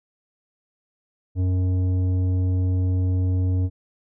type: tone with tanh clipping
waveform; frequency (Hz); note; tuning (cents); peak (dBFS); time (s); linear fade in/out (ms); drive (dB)
sine; 92; F#2; -9; -20; 1.35-3.7; 50; 10
effects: none